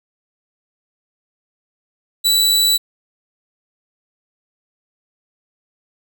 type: tone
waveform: sawtooth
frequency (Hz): 3949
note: B7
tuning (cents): -1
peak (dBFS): -9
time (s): 2.24-2.78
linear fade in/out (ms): 20
effects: none